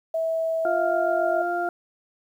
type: tone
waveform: sine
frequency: 651 Hz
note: E5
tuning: 22 cents flat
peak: -22 dBFS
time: 0.14-1.42 s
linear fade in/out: 5 ms
type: harmonic tone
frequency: 349.2 Hz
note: F4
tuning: in tune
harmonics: 1 / 2 / 4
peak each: -29 / -25 / -30 dBFS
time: 0.65-1.69 s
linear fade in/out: 2 ms
effects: 9-bit